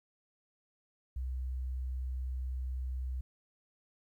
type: tone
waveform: sine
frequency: 64 Hz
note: C2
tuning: 38 cents flat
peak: -33 dBFS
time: 1.16-3.21 s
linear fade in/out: 5 ms
effects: tanh soft clip ceiling -29 dBFS + 12-bit

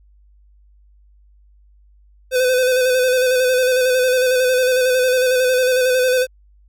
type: tone with vibrato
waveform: square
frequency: 508 Hz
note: B4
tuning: 49 cents sharp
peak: -14 dBFS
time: 2.31-6.27 s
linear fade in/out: 50 ms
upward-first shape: square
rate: 11 Hz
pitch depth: 27 cents each way
effects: added 50 Hz sine -48 dBFS peak until 6.68 s

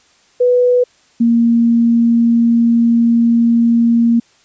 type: tone pair in turn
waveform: sine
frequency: 493.9 / 233.1 Hz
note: B4 / A#3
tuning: 0 / 0 cents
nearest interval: octave + minor second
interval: 1300 cents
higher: first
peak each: -8 dBFS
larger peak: neither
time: 0.4-0.84 / 1.2-4.2 s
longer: second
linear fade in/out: 10 ms
effects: white hiss -52 dBFS RMS until 4.44 s + resampled to 16000 Hz

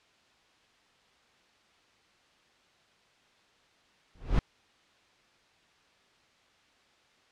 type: noise with exponential growth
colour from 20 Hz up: brown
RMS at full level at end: -19 dBFS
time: 4.15-4.39 s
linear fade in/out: 0 ms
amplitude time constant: 52 ms
effects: white hiss -64 dBFS RMS until 7.31 s + low-pass 4000 Hz 12 dB/octave

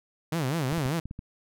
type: tone with vibrato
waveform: sawtooth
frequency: 146.83 Hz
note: D3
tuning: in tune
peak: -22 dBFS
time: 0.32-1 s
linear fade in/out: 5 ms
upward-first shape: sine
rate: 5.1 Hz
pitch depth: 260 cents each way
type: clicks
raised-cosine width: 5 ms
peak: -25 dBFS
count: 6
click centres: 0.726 / 0.78 / 0.86 / 1.056 / 1.111 / 1.191 s
effects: none

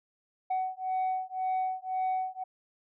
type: beating tone pair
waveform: sine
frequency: 748 / 749.9 Hz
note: F#5 / F#5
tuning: +19 / +23 cents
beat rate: 1.9 Hz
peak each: -30 dBFS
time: 0.5-2.44 s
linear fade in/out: 10 ms
effects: tanh soft clip ceiling -25 dBFS

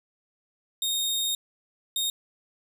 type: tone bursts at uneven times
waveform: sawtooth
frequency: 3703 Hz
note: A#7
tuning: 12 cents flat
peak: -22 dBFS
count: 2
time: 0.82-1.35 / 1.96-2.1 s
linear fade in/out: 2 ms
effects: none

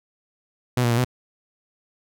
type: tone with pitch steps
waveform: sawtooth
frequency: 124.2 / 119.3 / 117.2 / 125.6 Hz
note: B2 / A#2 / A#2 / B2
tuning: +10 / +41 / +10 / +30 cents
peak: -14 dBFS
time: 0.77-1.046 s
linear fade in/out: 5 ms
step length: 69 ms
effects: none

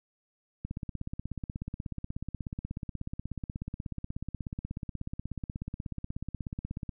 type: click train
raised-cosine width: 5 ms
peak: -23 dBFS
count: 104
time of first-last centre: 0.65-6.892 s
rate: 16.5 Hz
effects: none

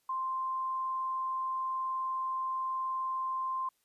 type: tone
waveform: sine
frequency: 1046.5 Hz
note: C6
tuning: in tune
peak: -31 dBFS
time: 0.09-3.69 s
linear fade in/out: 5 ms
effects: white hiss -75 dBFS RMS until 3.84 s + resampled to 32000 Hz

